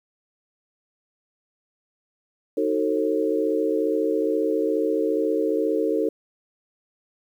sine chord, D# diminished seventh, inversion none, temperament just, 311.1 / 373.4 / 448 / 537.6 Hz, D#4 / F#4 / A4 / C5, 0 / +16 / +31 / +47 cents, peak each -25 / -28 / -23 / -28 dBFS, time 2.57-6.09 s, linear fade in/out 5 ms, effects 9-bit

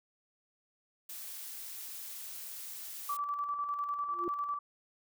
blue noise, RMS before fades -44 dBFS, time 1.09-3.17 s, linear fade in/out 5 ms
sine tone with tremolo, 1159 Hz, D6, 23 cents flat, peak -31 dBFS, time 3.09-4.59 s, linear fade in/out 5 ms, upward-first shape square, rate 10 Hz, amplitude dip 40%
sine tone with exponential growth, 348.8 Hz, F4, 2 cents flat, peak -30 dBFS, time 4.07-4.28 s, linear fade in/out 1 ms, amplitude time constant 45 ms
effects none

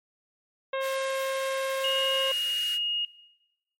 harmonic tone, 535 Hz, C5, 38 cents sharp, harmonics 1 / 2 / 3 / 4 / 5 / 6 / 7, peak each -28 / -34 / -38 / -40 / -42 / -44 / -45 dBFS, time 0.73-2.32 s, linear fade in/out 5 ms
pink high-pass noise, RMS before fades -41 dBFS, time 0.8-2.79 s, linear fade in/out 50 ms, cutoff 1400 Hz, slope 96 dB/octave
sine tone, 2863 Hz, F7, 42 cents sharp, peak -25 dBFS, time 1.84-3.05 s, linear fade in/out 2 ms
effects noise-tail reverb RT60 1.0 s tail -20 dB re dry + MP3 64 kbps

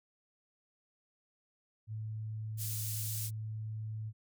sine tone, 109 Hz, A2, 16 cents flat, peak -37 dBFS, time 1.87-4.13 s, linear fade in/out 50 ms
pink high-pass noise, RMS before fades -40 dBFS, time 2.57-3.31 s, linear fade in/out 50 ms, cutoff 7700 Hz, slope 12 dB/octave
effects none

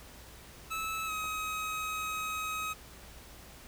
25% pulse tone with pitch glide, 1304 to 1266.9 Hz, E6 to D#6, -19 to +31 cents, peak -30 dBFS, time 0.7-2.74 s, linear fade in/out 20 ms, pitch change -50 cents, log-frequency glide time 1.06-1.11 s
clicks, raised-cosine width 1 ms, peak -35 dBFS, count 2, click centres 1.242 / 1.256 s
effects added 60 Hz sine -56 dBFS peak until 3.67 s + pink hiss -52 dBFS RMS until 3.67 s

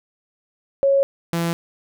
sine / sawtooth tone pair in turn, 551 / 168.71 Hz, C#5 / E3, -11 / +40 cents, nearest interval octave + minor sixth, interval 2049 cents, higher first, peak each -13 / -16 dBFS, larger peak first, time 0.83-1.03 / 1.33-1.53 s, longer neither, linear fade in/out 0 ms, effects none

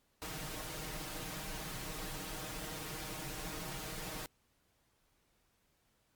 pink noise with comb filter, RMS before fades -43 dBFS, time 0.22-4.26 s, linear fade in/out 0 ms, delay 6.4 ms, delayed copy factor +0.85, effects pink hiss -75 dBFS RMS until 6.15 s + Opus 48 kbps

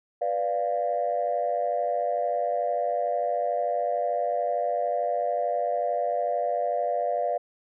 sine chord, B diminished, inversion none, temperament equal, 493.9 / 587.3 / 698.5 Hz, B4 / D5 / F5, 0 / 0 / 0 cents, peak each -30 / -27 / -26 dBFS, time 0.21-7.38 s, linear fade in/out 10 ms, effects tanh soft clip ceiling -16 dBFS

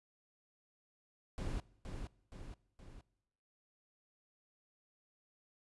brown noise with echo, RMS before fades -39 dBFS, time 1.38-1.6 s, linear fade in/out 0 ms, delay 470 ms, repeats 3, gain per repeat -5 dB, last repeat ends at 3.01 s, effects noise-tail reverb RT60 1.0 s tail -23 dB re dry + resampled to 24000 Hz

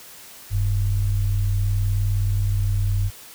sine tone pair together, 40 / 99.3 Hz, D#1 / G2, +49 / +23 cents, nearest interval octave + major third, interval 1574 cents, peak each -22 / -19 dBFS, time 0.5-3.11 s, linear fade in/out 50 ms, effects tanh soft clip ceiling -10 dBFS + white hiss -43 dBFS RMS until 3.34 s

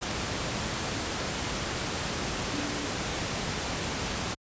sine tone in noise, 291.6 Hz, D4, 12 cents flat, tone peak -35 dBFS, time 2.52-2.87 s, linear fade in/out 20 ms, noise pink, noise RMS -31 dBFS, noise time 0.01-4.35 s, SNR -7 dB, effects high-pass 60 Hz 12 dB/octave + resampled to 16000 Hz

